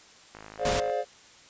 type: click train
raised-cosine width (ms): 0.5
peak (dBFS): -28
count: 30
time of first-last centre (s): 0.35-0.898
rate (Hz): 52.9
type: chord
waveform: triangle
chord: D half-diminished seventh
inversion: second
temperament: just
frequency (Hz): 422.9 / 528.6 / 587.3 / 704.8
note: Ab4 / C5 / D5 / F5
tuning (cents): +31 / +18 / 0 / +16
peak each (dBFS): -32 / -29 / -30 / -29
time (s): 0.58-1.05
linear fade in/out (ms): 50
type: noise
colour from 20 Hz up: pink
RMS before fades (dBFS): -29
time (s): 0.65-0.8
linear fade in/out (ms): 2
effects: white hiss -53 dBFS RMS until 1.49 s + resampled to 16000 Hz